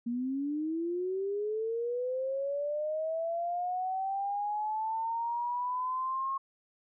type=linear sweep; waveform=sine; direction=up; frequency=232.5 to 1086 Hz; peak=-30 dBFS; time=0.06-6.38 s; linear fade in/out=10 ms; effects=none